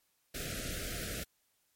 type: band-stop noise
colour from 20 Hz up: pink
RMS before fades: -39 dBFS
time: 0.34-1.24 s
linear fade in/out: 10 ms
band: 700 to 1300 Hz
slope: 96 dB/octave
effects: white hiss -75 dBFS RMS until 1.75 s + MP3 64 kbps